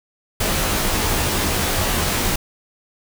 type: noise with comb filter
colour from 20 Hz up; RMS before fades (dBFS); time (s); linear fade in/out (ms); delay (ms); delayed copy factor
pink; -20; 0.4-2.36; 5; 18; -1
effects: none